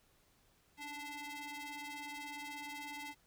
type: ring-modulated tone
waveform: sawtooth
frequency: 587.3 Hz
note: D5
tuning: in tune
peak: -37 dBFS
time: 0.77-3.15 s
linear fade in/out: 50 ms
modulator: 1460 Hz
effects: pink hiss -71 dBFS RMS until 3.26 s